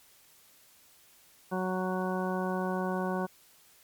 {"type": "harmonic tone", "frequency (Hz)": 185.2, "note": "F#3", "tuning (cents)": 2, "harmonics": [1, 2, 3, 4, 5, 6, 8], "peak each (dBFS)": [-32, -35, -37, -38, -39, -40, -41], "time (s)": [1.51, 3.27], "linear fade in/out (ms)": 20, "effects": ["white hiss -60 dBFS RMS until 3.83 s", "MP3 96 kbps"]}